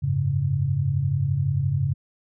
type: chord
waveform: sine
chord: F# suspended second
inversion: none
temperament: just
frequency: 92.5 / 104.06 / 138.75 Hz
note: F#2 / G#2 / C#3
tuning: 0 / +4 / +2 cents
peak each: -28 / -26 / -22 dBFS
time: 0.02-1.94 s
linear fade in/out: 20 ms
effects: none